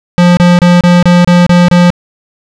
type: tone bursts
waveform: square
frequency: 176.1 Hz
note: F3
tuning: 15 cents sharp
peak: -3 dBFS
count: 8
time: 0.18-1.903 s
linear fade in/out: 0 ms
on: 190 ms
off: 29 ms
effects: low-pass 5000 Hz 12 dB/octave